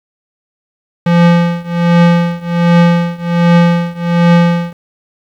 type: tone with tremolo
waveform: square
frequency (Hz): 171.8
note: F3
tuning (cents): -28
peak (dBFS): -4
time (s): 1.06-4.73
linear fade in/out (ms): 5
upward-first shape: triangle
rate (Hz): 1.3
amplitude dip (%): 95
effects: low-pass 3000 Hz 12 dB/octave + 7-bit

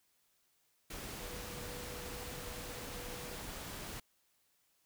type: tone in noise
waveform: sine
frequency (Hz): 489.5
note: B4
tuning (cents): -15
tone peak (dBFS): -51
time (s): 1.2-3.36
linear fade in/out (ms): 5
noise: pink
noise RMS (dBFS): -45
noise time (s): 0.9-4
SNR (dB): -9
effects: white hiss -75 dBFS RMS until 4.85 s

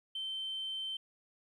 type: tone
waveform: sine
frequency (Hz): 3100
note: G7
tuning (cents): -20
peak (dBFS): -35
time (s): 0.15-0.97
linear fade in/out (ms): 5
effects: tanh soft clip ceiling -32 dBFS + 12-bit

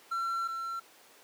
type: tone pair in turn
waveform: triangle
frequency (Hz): 1356 / 1350.4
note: E6 / E6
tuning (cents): +49 / +41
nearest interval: unison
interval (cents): 8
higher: first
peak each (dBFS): -28 / -32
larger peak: first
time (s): 0.11-0.48 / 0.48-0.8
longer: first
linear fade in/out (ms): 10
effects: pink hiss -57 dBFS RMS until 1.23 s + high-pass 400 Hz 12 dB/octave

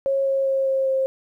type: tone with pitch steps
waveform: sine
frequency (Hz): 545 / 541.5 / 538.1 / 534.7 / 531.3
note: C#5 / C#5 / C5 / C5 / C5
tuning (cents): -29 / -41 / +48 / +37 / +26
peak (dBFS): -18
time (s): 0.06-1.06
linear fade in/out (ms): 0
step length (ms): 200
effects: 10-bit

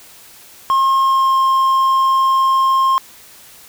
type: tone with pitch glide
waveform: triangle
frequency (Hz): 1072 to 1063.4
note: C6 to C6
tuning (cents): +42 to +28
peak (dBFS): -9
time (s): 0.7-2.98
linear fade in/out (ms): 0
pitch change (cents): -14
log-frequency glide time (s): 1-1.38
effects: white hiss -42 dBFS RMS until 3.68 s

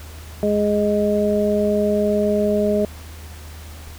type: harmonic tone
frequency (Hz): 207.7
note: G#3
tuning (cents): 0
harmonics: 1 / 2 / 3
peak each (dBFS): -20 / -20 / -20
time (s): 0.43-2.85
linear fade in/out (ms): 0
effects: added 78 Hz sine -35 dBFS peak until 3.98 s + pink hiss -42 dBFS RMS until 3.98 s

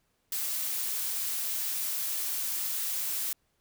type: noise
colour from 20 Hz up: blue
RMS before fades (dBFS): -32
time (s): 0.32-3.33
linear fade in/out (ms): 2
effects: pink hiss -74 dBFS RMS until 3.6 s

